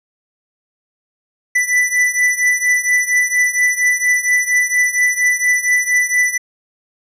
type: beating tone pair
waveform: square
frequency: 1982 / 1986.3 Hz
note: B6 / B6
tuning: +6 / +9 cents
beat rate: 4.3 Hz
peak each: -15 / -18 dBFS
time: 1.55-6.38 s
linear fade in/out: 10 ms
effects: low-pass 11000 Hz 12 dB/octave